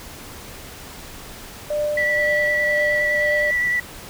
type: tone with tremolo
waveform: sine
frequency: 596 Hz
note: D5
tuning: 25 cents sharp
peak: -18 dBFS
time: 1.7-3.51 s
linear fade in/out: 5 ms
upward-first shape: triangle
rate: 2 Hz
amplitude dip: 50%
type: tone with vibrato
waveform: sine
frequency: 1958 Hz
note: B6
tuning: 15 cents flat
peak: -17 dBFS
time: 1.97-3.8 s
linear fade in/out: 5 ms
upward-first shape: sine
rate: 9.7 Hz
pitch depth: 14 cents each way
effects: tanh soft clip ceiling -11 dBFS + pink hiss -38 dBFS RMS until 4.09 s